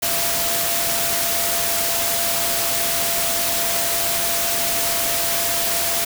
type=tone in noise; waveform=sine; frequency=679 Hz; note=F5; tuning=49 cents flat; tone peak=-28 dBFS; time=0.02-6.05 s; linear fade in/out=10 ms; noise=white; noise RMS=-21 dBFS; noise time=0.02-6.05 s; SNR=-10 dB; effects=none